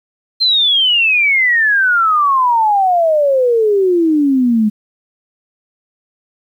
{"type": "exponential sweep", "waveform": "sine", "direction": "down", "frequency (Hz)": [4186, 207.7], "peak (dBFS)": -9, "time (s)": [0.4, 4.7], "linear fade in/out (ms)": 20, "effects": ["8-bit"]}